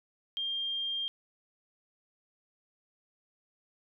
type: tone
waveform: sine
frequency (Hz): 3200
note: G7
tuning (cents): +35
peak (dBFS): -31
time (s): 0.37-1.08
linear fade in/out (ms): 0
effects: none